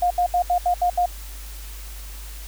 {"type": "tone bursts", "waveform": "sine", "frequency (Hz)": 711, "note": "F5", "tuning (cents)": 31, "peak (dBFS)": -16, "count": 7, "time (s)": [0.02, 1.059], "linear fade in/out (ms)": 5, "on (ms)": 85, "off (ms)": 74, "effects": ["added 50 Hz sine -34 dBFS peak until 2.47 s", "white hiss -42 dBFS RMS until 2.47 s"]}